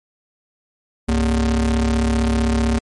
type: ring-modulated tone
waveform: square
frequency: 82.9 Hz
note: E2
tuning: 10 cents sharp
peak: -13 dBFS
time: 1.08-2.79 s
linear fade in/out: 10 ms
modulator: 148 Hz
effects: MP3 48 kbps